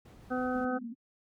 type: noise with tremolo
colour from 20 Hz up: brown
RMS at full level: -47 dBFS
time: 0.05-0.65 s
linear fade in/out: 5 ms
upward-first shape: triangle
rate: 6.1 Hz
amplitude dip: 25%
type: harmonic tone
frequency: 253.1 Hz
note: B3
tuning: 43 cents sharp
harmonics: 1 / 2 / 3 / 5 / 6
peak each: -32 / -35 / -37 / -39 / -40 dBFS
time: 0.3-0.79 s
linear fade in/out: 20 ms
type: band-pass noise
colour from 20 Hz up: white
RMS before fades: -43 dBFS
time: 0.54-0.95 s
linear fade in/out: 10 ms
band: 220 to 250 Hz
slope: 96 dB/octave
effects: high-pass 60 Hz 12 dB/octave